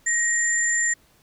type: tone pair together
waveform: sine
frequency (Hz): 1878 / 7218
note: A#6 / A8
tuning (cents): +12 / +43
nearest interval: octave + major seventh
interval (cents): 2331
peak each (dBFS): -22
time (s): 0.06-0.94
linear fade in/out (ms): 10
effects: pink hiss -59 dBFS RMS until 1.22 s